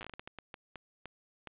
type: slowing click train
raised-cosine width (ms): 0.3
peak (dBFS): -27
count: 14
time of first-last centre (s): 0.01-1.473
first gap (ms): 8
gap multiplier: 1.39
effects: resampled to 8000 Hz + 10-bit